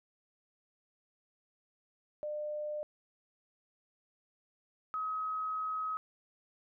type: tone pair in turn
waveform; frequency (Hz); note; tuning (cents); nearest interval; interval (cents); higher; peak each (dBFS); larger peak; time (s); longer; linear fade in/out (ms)
sine; 600 / 1271.4; D5 / D#6; +37 / +37; octave + minor second; 1300; second; -35 / -33; second; 2.23-2.83 / 4.94-5.97; second; 0
effects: none